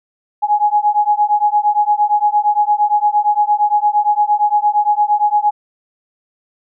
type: beating tone pair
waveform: sine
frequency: 830.6 / 839.3 Hz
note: G#5 / G#5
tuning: 0 / +18 cents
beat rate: 8.7 Hz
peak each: -14 dBFS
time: 0.42-5.51 s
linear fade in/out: 20 ms
effects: none